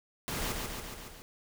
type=noise with echo; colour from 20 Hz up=pink; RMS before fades=-35 dBFS; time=0.28-0.52 s; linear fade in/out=0 ms; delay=140 ms; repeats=5; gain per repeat=-3 dB; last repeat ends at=1.22 s; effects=none